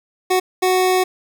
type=tone bursts at uneven times; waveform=25% pulse; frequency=370 Hz; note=F#4; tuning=in tune; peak=-10 dBFS; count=2; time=0.3-0.4 / 0.62-1.04 s; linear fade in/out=10 ms; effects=7-bit